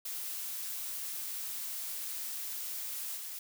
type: noise with level steps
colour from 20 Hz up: blue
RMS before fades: -39 / -42 dBFS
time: 0.05-3.39 s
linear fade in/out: 5 ms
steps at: 3.16 s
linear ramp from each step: 10 ms
effects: none